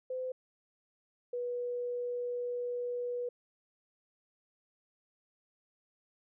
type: tone pair in turn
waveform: sine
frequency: 512 / 487.6 Hz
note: C5 / B4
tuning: -38 / -22 cents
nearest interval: minor second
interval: 84 cents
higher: first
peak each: -34 / -33 dBFS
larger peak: second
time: 0.1-0.32 / 1.33-3.29 s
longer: second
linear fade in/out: 5 ms
effects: none